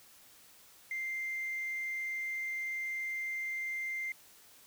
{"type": "tone", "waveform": "sine", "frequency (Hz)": 2093, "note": "C7", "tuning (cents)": 0, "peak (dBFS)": -33, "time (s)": [0.91, 4.12], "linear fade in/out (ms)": 2, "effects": ["tanh soft clip ceiling -31 dBFS", "white hiss -59 dBFS RMS until 4.66 s"]}